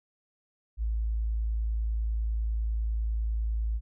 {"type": "tone", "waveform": "sine", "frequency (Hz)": 55, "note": "A1", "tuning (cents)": 0, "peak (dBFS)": -26, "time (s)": [0.77, 3.81], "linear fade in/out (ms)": 50, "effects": []}